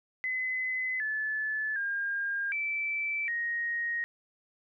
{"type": "tone with pitch steps", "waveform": "sine", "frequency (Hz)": [2028, 1733, 1611, 2323, 1874], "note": ["B6", "A6", "G6", "D7", "A#6"], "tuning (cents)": [45, -27, 47, -20, 9], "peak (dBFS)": -29, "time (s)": [0.24, 4.04], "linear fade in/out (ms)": 0, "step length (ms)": 760, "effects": []}